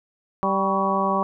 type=harmonic tone with a mistuned harmonic; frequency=194.8 Hz; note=G3; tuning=11 cents flat; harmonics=1 / 2 / 3 / 4 / 5 / 6; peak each=-26 / -29 / -27 / -27 / -26 / -24 dBFS; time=0.43-1.23 s; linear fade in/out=0 ms; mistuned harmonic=6; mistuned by=-68 cents; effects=none